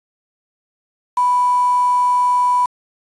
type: tone with quantisation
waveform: sine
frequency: 987.8 Hz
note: B5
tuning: in tune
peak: -12 dBFS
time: 1.17-2.66 s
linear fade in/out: 5 ms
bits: 5
effects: resampled to 22050 Hz